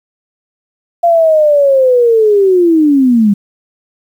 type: linear sweep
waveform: sine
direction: down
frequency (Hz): 693 to 196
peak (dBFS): -5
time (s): 1.03-3.34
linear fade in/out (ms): 10
effects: 7-bit